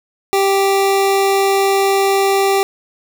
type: tone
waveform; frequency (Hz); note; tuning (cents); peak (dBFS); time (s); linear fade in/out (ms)
25% pulse; 392; G4; 0; -8; 0.33-2.63; 0
effects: 7-bit

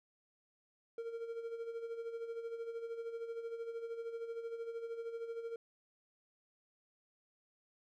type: tone with tremolo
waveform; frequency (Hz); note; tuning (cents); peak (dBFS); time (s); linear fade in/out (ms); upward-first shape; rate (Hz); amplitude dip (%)
triangle; 461.3; A#4; -18; -36; 0.98-5.56; 2; sine; 13; 60
effects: none

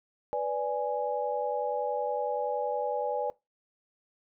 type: chord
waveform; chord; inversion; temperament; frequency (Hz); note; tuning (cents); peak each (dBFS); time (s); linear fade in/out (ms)
sine; G# diminished; first; equal with one note detuned; 493.9 / 584.6 / 830.6; B4 / D5 / G#5; 0 / -8 / 0; -32; 0.33-3.3; 0
effects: noise-tail reverb RT60 0.2 s tail -21 dB re dry

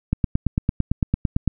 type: click train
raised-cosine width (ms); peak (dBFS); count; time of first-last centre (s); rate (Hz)
5; -6; 13; 0.13-1.477; 8.91
effects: none

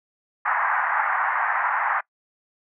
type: band-pass noise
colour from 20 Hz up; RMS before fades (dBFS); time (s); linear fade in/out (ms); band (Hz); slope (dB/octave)
pink; -23; 0.45-2.01; 10; 790 to 1900; 48
effects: noise-tail reverb RT60 0.1 s tail -23 dB re dry

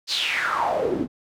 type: noise with band-pass filter sweep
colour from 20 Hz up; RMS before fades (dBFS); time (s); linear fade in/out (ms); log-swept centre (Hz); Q
pink; -24; 0.07-1.08; 50; 4900 to 230; 5.8
effects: none

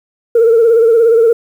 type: tone with vibrato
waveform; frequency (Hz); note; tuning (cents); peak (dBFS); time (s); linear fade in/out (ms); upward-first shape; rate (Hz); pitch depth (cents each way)
sine; 458.7; A#4; -28; -4; 0.35-1.33; 5; sine; 17; 60
effects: tanh soft clip ceiling -2 dBFS + 7-bit

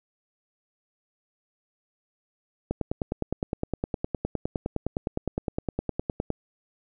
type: click train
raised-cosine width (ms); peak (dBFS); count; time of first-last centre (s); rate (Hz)
2; -13; 36; 2.71-6.303; 9.74
effects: none

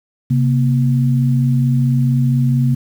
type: tone pair together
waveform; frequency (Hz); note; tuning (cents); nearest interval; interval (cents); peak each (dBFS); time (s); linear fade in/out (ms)
sine; 133.5 / 237.9; C3 / A#3; +35 / +35; minor seventh; 1000; -12 / -18; 0.3-2.75; 10
effects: 7-bit

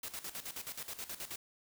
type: noise with tremolo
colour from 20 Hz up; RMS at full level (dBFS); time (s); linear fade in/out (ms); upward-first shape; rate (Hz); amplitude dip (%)
white; -42; 0.03-1.36; 5; square; 9.4; 75
effects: none

